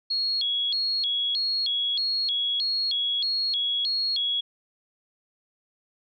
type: tone with vibrato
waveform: sine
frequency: 3791 Hz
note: A#7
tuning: 28 cents sharp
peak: -23 dBFS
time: 0.1-4.41 s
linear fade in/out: 10 ms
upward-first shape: square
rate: 1.6 Hz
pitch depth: 220 cents each way
effects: none